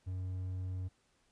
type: tone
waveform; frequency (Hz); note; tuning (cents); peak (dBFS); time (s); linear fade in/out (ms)
triangle; 92.5; F#2; 0; -34; 0.06-0.89; 20
effects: pink hiss -73 dBFS RMS until 1.31 s + resampled to 22050 Hz